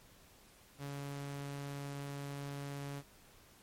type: tone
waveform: sawtooth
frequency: 141.2 Hz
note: C#3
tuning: 32 cents sharp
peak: -37 dBFS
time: 0.78-3.03 s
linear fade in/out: 50 ms
effects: pink hiss -62 dBFS RMS until 3.62 s + MP3 64 kbps